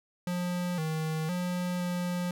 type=tone with pitch steps; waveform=square; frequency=177.8 / 157.9 / 178.9 / 177.6 Hz; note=F3 / D#3 / F3 / F3; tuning=+31 / +26 / +42 / +29 cents; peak=-30 dBFS; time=0.27-2.31 s; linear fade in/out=2 ms; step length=510 ms; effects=none